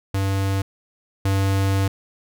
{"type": "tone pair in turn", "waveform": "square", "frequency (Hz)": [97.4, 97.4], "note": ["G2", "G2"], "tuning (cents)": [-11, -11], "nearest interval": "unison", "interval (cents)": 0, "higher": "neither", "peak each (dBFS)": [-20, -18], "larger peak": "second", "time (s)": [[0.14, 0.62], [1.25, 1.88]], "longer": "second", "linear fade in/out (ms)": 5, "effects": []}